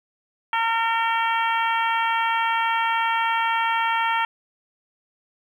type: harmonic tone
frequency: 456.3 Hz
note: A#4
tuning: 37 cents flat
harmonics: 2 / 3 / 4 / 5 / 6 / 7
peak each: -22 / -26 / -28 / -30 / -32 / -33 dBFS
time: 0.53-4.25 s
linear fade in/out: 2 ms
effects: 9-bit